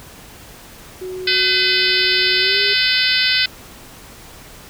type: tone with pitch glide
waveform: sine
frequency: 370 to 403.5 Hz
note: F#4 to G#4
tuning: 0 to -50 cents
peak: -25 dBFS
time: 1.01-2.74 s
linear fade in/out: 10 ms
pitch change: +150 cents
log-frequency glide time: 2.39-2.6 s
type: harmonic tone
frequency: 507 Hz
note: B4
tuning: 45 cents sharp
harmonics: 3 / 4 / 5 / 6 / 7 / 8 / 9 / 10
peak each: -22 / -22 / -22 / -22 / -22 / -22 / -22 / -22 dBFS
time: 1.27-3.46 s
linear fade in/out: 5 ms
effects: pink hiss -40 dBFS RMS until 4.69 s